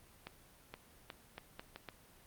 accelerating click train, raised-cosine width 0.3 ms, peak -28 dBFS, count 7, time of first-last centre 0.27-1.888 s, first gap 470 ms, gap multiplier 0.77, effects pink hiss -62 dBFS RMS until 2.26 s + Opus 32 kbps

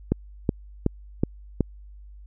click train, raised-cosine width 3 ms, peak -7 dBFS, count 5, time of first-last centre 0.12-1.607 s, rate 2.69 Hz, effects added 50 Hz sine -42 dBFS peak until 2.26 s

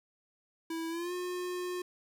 square tone with pitch glide, 327.8 to 359.5 Hz, E4 to F#4, -10 to -50 cents, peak -35 dBFS, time 0.7-1.82 s, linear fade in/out 5 ms, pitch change +160 cents, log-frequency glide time 0.89-1.13 s, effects none

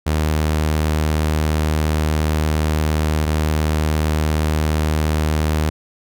sawtooth tone pair in turn, 77.2 / 77.2 Hz, D#2 / D#2, -13 / -13 cents, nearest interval unison, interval 0 cents, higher neither, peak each -12 dBFS, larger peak neither, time 0.06-3.26 / 3.26-5.7 s, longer first, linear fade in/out 10 ms, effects none

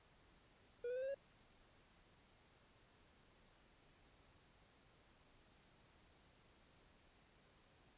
triangle tone with pitch steps, 481.5 / 498.5 / 516.1 / 534.3 / 553.1 Hz, B4 / B4 / C5 / C5 / C#5, -44 / +16 / -24 / +36 / -4 cents, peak -39 dBFS, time 0.84-1.145 s, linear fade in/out 5 ms, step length 61 ms, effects pink hiss -70 dBFS RMS until 7.97 s + resampled to 8000 Hz

